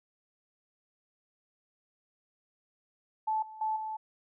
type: tone with level steps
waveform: sine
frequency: 871 Hz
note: A5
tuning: 18 cents flat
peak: -27 / -44 / -28 / -34 dBFS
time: 3.27-3.97 s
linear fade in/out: 10 ms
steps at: 3.42 / 3.61 / 3.76 s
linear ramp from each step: 5 ms
effects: none